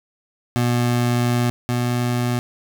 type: tone pair in turn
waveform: 25% pulse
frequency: 121.2 / 121.9 Hz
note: B2 / B2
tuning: -32 / -22 cents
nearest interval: unison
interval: 10 cents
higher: second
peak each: -13 / -15 dBFS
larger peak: first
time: 0.56-1.5 / 1.69-2.39 s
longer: first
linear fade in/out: 0 ms
effects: none